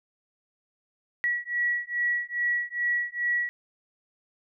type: beating tone pair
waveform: sine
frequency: 1928 / 1930.4 Hz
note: B6 / B6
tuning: -42 / -40 cents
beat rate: 2.4 Hz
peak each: -28 / -28 dBFS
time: 1.24-3.49 s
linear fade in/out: 0 ms
effects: none